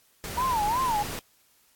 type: noise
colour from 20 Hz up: pink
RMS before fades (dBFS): -35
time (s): 0.24-1.19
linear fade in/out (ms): 0
type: tone with vibrato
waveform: sine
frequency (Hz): 932.3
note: A#5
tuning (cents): 0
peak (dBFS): -23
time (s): 0.37-1.03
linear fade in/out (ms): 10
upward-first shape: sine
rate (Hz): 2.8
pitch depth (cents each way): 210
effects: white hiss -63 dBFS RMS until 1.75 s + AAC 64 kbps